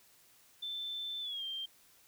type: tone with pitch glide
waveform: sine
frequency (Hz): 3537 to 3169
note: A7 to G7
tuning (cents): +8 to +18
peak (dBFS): -37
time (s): 0.62-1.66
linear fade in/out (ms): 10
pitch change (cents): -190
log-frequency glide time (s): 1.21-1.44
effects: white hiss -64 dBFS RMS until 2.07 s